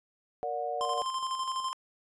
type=chord; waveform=sine; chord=Bb augmented; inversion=none; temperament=just; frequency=466.2 / 582.7 / 728.4 Hz; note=Bb4 / D5 / F#5; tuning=0 / -14 / -27 cents; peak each=-37 / -36 / -33 dBFS; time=0.43-1.02 s; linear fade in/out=0 ms
type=tone with tremolo; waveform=square; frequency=1046.5 Hz; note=C6; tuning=in tune; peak=-30 dBFS; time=0.81-1.73 s; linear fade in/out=0 ms; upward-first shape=square; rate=12 Hz; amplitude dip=45%
effects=resampled to 22050 Hz